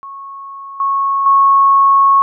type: tone with level steps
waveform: sine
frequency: 1100 Hz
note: C#6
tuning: 14 cents flat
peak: -27 / -12 / -6 dBFS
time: 0.03-2.22 s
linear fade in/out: 0 ms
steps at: 0.8 / 1.26 s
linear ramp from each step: 2 ms
effects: none